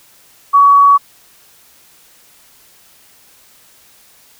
sine tone, 1129 Hz, C#6, 31 cents sharp, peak -4 dBFS, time 0.53-0.98 s, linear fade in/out 20 ms, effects white hiss -47 dBFS RMS until 4.39 s

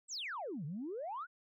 sine exponential two-way sweep, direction down then up, 8320 to 136.8 to 1535 Hz, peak -38 dBFS, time 0.08-1.27 s, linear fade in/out 50 ms, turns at 0.65 s, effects tanh soft clip ceiling -34 dBFS

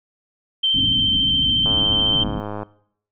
sine tone with vibrato, 3114 Hz, G7, 12 cents flat, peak -15 dBFS, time 0.63-2.24 s, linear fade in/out 10 ms, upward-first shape square, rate 14 Hz, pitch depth 11 cents each way
white low-pass noise, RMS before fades -27 dBFS, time 0.74-2.4 s, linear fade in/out 0 ms, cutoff 300 Hz, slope 96 dB/octave
click train, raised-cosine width 1 ms, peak -15 dBFS, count 102, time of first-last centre 1.66-2.631 s, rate 104 Hz
effects noise-tail reverb RT60 0.7 s tail -21 dB re dry

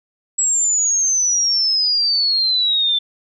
sine exponential sweep, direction down, 7770 to 3520 Hz, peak -14 dBFS, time 0.38-2.99 s, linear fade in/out 10 ms, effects none

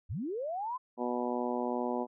sine linear sweep, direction up, 61.74 to 1046.5 Hz, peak -33 dBFS, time 0.09-0.78 s, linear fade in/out 20 ms
harmonic tone, 122.5 Hz, B2, 14 cents flat, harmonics 2 / 3 / 4 / 5 / 6 / 7 / 8, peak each -35 / -37 / -38 / -39 / -40 / -40 / -41 dBFS, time 0.97-2.07 s, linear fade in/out 50 ms
effects none

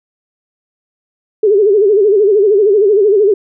sine tone with vibrato, 409.8 Hz, G#4, 23 cents flat, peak -6 dBFS, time 1.43-3.34 s, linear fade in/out 5 ms, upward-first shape sine, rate 13 Hz, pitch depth 120 cents each way, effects none

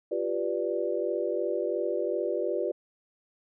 sine chord, G dominant seventh, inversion third, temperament equal, 349.2 / 392 / 493.9 / 587.3 Hz, F4 / G4 / B4 / D5, 0 / 0 / 0 / 0 cents, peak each -32 dBFS, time 0.11-2.72 s, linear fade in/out 10 ms, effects none

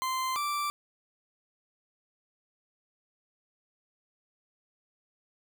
40% pulse tone pair in turn, 1039 / 1170.6 Hz, C6 / D6, -12 / -6 cents, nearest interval major second, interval 206 cents, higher second, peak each -28 dBFS, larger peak neither, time 0.02-0.36 / 0.36-0.7 s, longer neither, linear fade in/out 0 ms, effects none

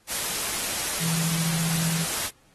sine tone in noise, 164.81 Hz, E3, in tune, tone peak -26 dBFS, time 0.99-2.06 s, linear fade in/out 50 ms, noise white, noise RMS -28 dBFS, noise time 0.07-2.31 s, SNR -1 dB, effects pink hiss -61 dBFS RMS until 2.54 s + AAC 32 kbps

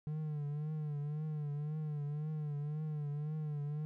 triangle tone with vibrato, 150 Hz, D3, 37 cents sharp, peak -34 dBFS, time 0.07-3.85 s, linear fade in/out 0 ms, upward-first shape triangle, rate 1.9 Hz, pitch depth 74 cents each way, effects none

